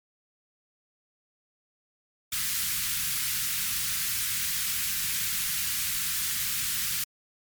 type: band-stop noise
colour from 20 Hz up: white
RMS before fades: -29 dBFS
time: 2.32-7.04 s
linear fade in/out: 5 ms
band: 190 to 1400 Hz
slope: 24 dB/octave
effects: MP3 96 kbps